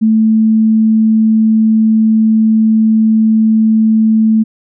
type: tone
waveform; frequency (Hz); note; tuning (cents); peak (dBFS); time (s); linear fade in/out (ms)
sine; 220; A3; 0; -6; 0.01-4.44; 20
effects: none